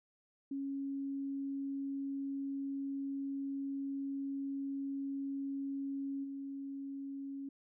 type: tone with level steps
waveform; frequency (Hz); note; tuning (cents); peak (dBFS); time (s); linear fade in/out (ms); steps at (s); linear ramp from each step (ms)
sine; 275.6; C#4; -10; -36 / -40; 0.51-7.49; 5; 6.23; 20
effects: none